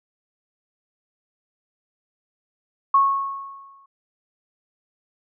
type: tone with exponential decay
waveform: sine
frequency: 1099 Hz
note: C#6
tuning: 15 cents flat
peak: -11 dBFS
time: 2.94-3.86 s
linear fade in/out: 5 ms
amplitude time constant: 200 ms
effects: none